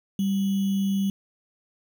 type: tone with sample-and-hold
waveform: sine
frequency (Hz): 196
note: G3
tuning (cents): 0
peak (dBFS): -21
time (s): 0.19-1.1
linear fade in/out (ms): 2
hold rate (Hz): 3150
effects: none